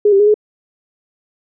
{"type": "tone with pitch steps", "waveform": "sine", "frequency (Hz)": [415.4, 393.3, 414.8, 422.9], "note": ["G#4", "G4", "G#4", "G#4"], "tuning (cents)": [0, 6, -2, 31], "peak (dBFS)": -7, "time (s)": [0.05, 0.342], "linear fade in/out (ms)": 5, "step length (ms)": 73, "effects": []}